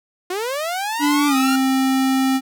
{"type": "linear sweep", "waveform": "sawtooth", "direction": "up", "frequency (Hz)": [349.2, 1419], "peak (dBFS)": -18, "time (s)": [0.3, 1.56], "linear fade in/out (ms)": 5}
{"type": "tone with pitch glide", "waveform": "square", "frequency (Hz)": [291.9, 264.6], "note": ["D4", "C4"], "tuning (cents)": [-10, 20], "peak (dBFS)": -16, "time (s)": [0.99, 2.41], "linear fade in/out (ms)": 50, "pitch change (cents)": -170, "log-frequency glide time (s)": [1.27, 1.36]}
{"effects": []}